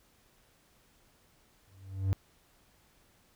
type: tone with exponential growth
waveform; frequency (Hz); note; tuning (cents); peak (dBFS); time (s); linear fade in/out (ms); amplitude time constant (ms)
triangle; 96.1; G2; -34; -21; 1.67-2.13; 0; 100
effects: pink hiss -66 dBFS RMS until 3.35 s